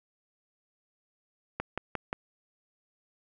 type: click train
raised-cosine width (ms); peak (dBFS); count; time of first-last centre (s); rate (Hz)
0.5; -16; 4; 1.6-2.129; 5.67
effects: none